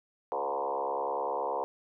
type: tone with frequency modulation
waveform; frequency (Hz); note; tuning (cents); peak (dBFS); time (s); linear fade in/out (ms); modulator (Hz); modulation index
sine; 716; F5; +43; -29; 0.32-1.64; 0; 69.4; 4.3
effects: none